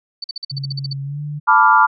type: tone bursts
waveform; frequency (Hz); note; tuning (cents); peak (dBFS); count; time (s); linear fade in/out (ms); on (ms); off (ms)
sine; 4538; C#8; +40; -23; 11; 0.22-0.932; 5; 22; 47
type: tone with pitch glide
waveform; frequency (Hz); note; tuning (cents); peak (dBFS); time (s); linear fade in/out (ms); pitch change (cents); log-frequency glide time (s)
sine; 137.8 to 147.69; C#3 to D3; -10 to +10; -23; 0.51-1.4; 20; +120; 1.03-1.21
type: chord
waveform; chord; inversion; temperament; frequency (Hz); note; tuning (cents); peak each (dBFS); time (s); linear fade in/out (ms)
sine; B half-diminished seventh; third; equal; 880 / 987.8 / 1174.7 / 1396.9; A5 / B5 / D6 / F6; 0 / 0 / 0 / 0; -14; 1.47-1.87; 20
effects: none